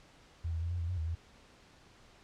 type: tone with pitch steps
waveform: sine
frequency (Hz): 82.9 / 81.7 / 84.8 / 87.6 / 83.8 / 90.9 / 79.8 / 83.1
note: E2 / E2 / E2 / F2 / E2 / F#2 / D#2 / E2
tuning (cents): +10 / -15 / +50 / +6 / +29 / -30 / +44 / +15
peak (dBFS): -32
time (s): 0.44-1.152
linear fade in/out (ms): 10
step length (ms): 89
effects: pink hiss -60 dBFS RMS until 2.23 s + low-pass 6000 Hz 12 dB/octave